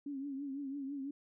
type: tone with vibrato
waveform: sine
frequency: 277.2 Hz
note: C#4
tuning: in tune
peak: -38 dBFS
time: 0.06-1.11 s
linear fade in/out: 5 ms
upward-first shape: triangle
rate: 6 Hz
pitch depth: 87 cents each way
effects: none